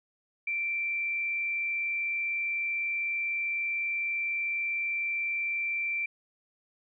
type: tone with frequency modulation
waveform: sine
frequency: 2349 Hz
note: D7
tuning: in tune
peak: -28 dBFS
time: 0.47-6.06 s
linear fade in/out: 5 ms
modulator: 75.9 Hz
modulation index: 0.4
effects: none